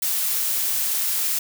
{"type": "noise", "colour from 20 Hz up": "blue", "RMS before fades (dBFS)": -23, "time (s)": [0.02, 1.39], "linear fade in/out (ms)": 5, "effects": []}